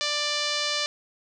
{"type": "tone with low-pass filter", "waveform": "5% pulse", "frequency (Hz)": 590, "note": "D5", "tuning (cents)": 8, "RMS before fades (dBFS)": -27, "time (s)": [0.01, 0.86], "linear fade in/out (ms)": 0, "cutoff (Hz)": 4900, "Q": 1.6, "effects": []}